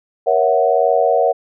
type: chord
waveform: sine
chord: F# dominant seventh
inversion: first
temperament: equal with one note detuned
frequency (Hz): 472.1 / 554.4 / 659.3 / 740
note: A#4 / C#5 / E5 / F#5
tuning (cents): +22 / 0 / 0 / 0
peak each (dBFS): -17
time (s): 0.26-1.33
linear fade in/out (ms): 20
effects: none